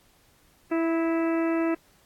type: harmonic tone with a mistuned harmonic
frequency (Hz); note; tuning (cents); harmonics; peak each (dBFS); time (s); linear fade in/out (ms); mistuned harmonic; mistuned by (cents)
329.6; E4; 0; 1 / 2 / 3 / 4 / 5 / 6 / 7 / 8; -23 / -31 / -38 / -37 / -41 / -40 / -46 / -42; 0.71-1.75; 10; 4; -19
effects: pink hiss -61 dBFS RMS until 2.05 s + AAC 64 kbps